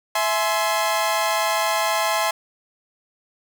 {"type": "chord", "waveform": "sawtooth", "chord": "E augmented", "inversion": "none", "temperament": "equal with one note detuned", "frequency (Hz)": [659.3, 846.1, 1046.5], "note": ["E5", "G#5", "B#5"], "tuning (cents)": [0, 32, 0], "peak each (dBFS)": -20, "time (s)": [0.15, 2.31], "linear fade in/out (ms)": 5, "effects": []}